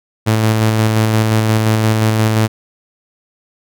sawtooth tone with tremolo, 109.8 Hz, A2, 3 cents flat, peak -6 dBFS, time 0.26-2.48 s, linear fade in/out 20 ms, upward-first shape square, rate 5.7 Hz, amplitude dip 25%, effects none

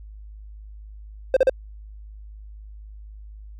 triangle tone bursts, 524 Hz, C5, 2 cents sharp, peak -10 dBFS, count 3, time 1.34-1.496 s, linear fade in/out 2 ms, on 26 ms, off 39 ms, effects added 52 Hz sine -38 dBFS peak until 3.59 s

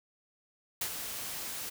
white noise with ADSR envelope, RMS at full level -32 dBFS, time 0.81-1.7 s, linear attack 5 ms, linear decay 71 ms, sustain -7 dB, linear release 13 ms, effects none

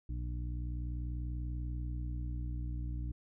harmonic tone, 60.3 Hz, B1, 41 cents flat, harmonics 1 / 2 / 3 / 4 / 5, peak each -36 / -42 / -53 / -57 / -50 dBFS, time 0.09-3.12 s, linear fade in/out 5 ms, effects none

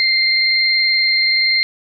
sine tone pair together, 2093 / 4186 Hz, C7 / C8, 0 / 0 cents, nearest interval octave, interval 1200 cents, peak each -15 dBFS, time 0-1.63 s, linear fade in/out 0 ms, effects none

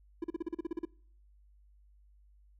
triangle tone bursts, 333.8 Hz, E4, 22 cents sharp, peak -30 dBFS, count 11, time 0.22-0.852 s, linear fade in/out 5 ms, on 22 ms, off 39 ms, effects noise-tail reverb RT60 0.6 s tail -26 dB re dry + added 50 Hz sine -59 dBFS peak until 2.59 s

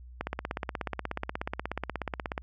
click train, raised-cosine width 0.5 ms, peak -16 dBFS, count 37, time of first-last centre 0.21-2.379 s, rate 16.6 Hz, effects added 61 Hz sine -45 dBFS peak until 2.42 s

